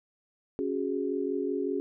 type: chord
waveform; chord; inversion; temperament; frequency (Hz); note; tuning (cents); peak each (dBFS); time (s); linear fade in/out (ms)
sine; C# suspended fourth; none; equal; 277.2 / 370 / 415.3; C#4 / F#4 / G#4; 0 / 0 / 0; -32; 0.59-1.8; 0
effects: none